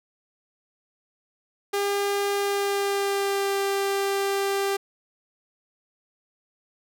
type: tone with pitch glide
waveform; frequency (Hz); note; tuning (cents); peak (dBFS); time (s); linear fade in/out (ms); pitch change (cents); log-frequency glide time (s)
sawtooth; 402.3 to 395.2; G4 to G4; +45 to +14; -19; 1.73-4.77; 10; -31; 2.34-3.57
effects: none